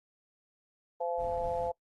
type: harmonic tone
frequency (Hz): 171.6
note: F3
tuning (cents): -30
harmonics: 3 / 4 / 5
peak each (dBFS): -33 / -35 / -37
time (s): 1-1.72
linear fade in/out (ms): 10
type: noise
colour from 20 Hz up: brown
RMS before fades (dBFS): -44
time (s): 1.17-1.72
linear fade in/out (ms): 50
effects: noise-tail reverb RT60 0.1 s tail -25 dB re dry + Opus 24 kbps